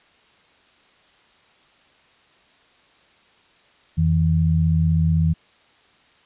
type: tone pair together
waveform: sine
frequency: 85.5 / 161.4 Hz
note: F2 / E3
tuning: -36 / -36 cents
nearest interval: major seventh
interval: 1100 cents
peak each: -19 / -17 dBFS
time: 3.97-5.34 s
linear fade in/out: 20 ms
effects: white hiss -56 dBFS RMS until 6.25 s + resampled to 8000 Hz